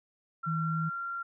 sine tone with pitch glide, 1364 to 1379.1 Hz, F6 to F6, -41 to -22 cents, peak -33 dBFS, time 0.43-1.23 s, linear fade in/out 10 ms, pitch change +19 cents, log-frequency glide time 0.57-0.91 s
sine tone, 160 Hz, D#3, 49 cents sharp, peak -29 dBFS, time 0.46-0.9 s, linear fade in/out 20 ms
effects none

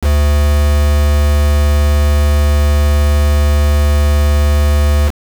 triangle tone with quantisation, 73.4 Hz, D2, in tune, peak -6 dBFS, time 0.01-5.12 s, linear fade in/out 50 ms, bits 3, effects none

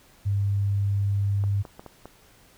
sine tone, 100 Hz, G2, 35 cents sharp, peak -21 dBFS, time 0.25-1.63 s, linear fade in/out 20 ms
clicks, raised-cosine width 1 ms, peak -26 dBFS, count 5, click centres 1.439 / 1.652 / 1.795 / 1.863 / 2.056 s
effects pink hiss -56 dBFS RMS until 2.57 s

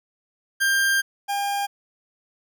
40% pulse tone pair in turn, 1592 / 804.6 Hz, G6 / G5, +26 / +45 cents, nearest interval octave, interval 1181 cents, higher first, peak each -17 / -22 dBFS, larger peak first, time 0.6-1.02 / 1.28-1.67 s, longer first, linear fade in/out 20 ms, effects none

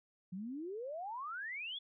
sine exponential sweep, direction up, 174.61 to 3500 Hz, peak -40 dBFS, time 0.32-1.79 s, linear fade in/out 10 ms, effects none

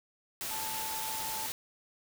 sine tone in noise, 880 Hz, A5, in tune, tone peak -39 dBFS, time 0.51-1.46 s, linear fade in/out 0 ms, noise white, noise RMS -37 dBFS, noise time 0.41-1.52 s, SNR -5 dB, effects none

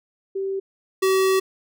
sine / square tone pair in turn, 388 / 381.1 Hz, G4 / G4, -18 / -49 cents, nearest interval unison, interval 31 cents, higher first, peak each -23 / -17 dBFS, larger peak second, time 0.35-0.6 / 1.02-1.4 s, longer second, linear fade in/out 10 ms, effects none

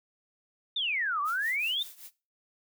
sine exponential two-way sweep, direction down then up, 3706 to 1122 to 3706 Hz, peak -27 dBFS, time 0.76-1.83 s, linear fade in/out 5 ms, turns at 1.21 s
blue noise with tremolo, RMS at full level -44 dBFS, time 1.24-2.11 s, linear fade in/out 50 ms, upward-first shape triangle, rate 5.2 Hz, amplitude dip 85%
effects noise-tail reverb RT60 0.3 s tail -19 dB re dry

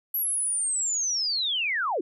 sine linear sweep, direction down, 11840 to 293.7 Hz, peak -24 dBFS, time 0.14-2.01 s, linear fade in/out 5 ms, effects none

